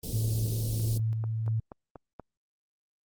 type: band-stop noise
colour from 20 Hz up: pink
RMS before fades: -36 dBFS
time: 0.03-0.98 s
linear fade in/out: 5 ms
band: 490 to 4200 Hz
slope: 24 dB/octave
type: tone with tremolo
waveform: sine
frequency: 111.3 Hz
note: A2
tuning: 20 cents sharp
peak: -25 dBFS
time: 0.13-1.6 s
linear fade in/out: 5 ms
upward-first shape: square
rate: 1.5 Hz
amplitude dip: 30%
type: click train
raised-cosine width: 1 ms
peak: -28 dBFS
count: 5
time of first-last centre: 1.24-2.197 s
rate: 4.18 Hz
effects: Opus 32 kbps